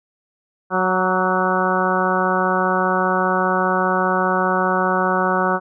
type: harmonic tone with a mistuned harmonic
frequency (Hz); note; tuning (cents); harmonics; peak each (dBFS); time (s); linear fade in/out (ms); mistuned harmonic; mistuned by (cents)
185; F#3; 0; 1 / 2 / 3 / 4 / 5 / 6 / 7 / 8; -24 / -24 / -24 / -24 / -24 / -24 / -24 / -24; 0.7-5.6; 50; 6; +31
effects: none